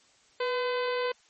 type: harmonic tone with a mistuned harmonic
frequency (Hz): 508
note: B4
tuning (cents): +49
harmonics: 1 / 2 / 3 / 4 / 5 / 6 / 7 / 8 / 9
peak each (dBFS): -28 / -34 / -38 / -40 / -42 / -44 / -45 / -46 / -47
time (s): 0.4-1.12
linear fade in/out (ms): 5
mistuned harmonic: 1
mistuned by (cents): -55
effects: white hiss -62 dBFS RMS until 1.29 s + MP3 32 kbps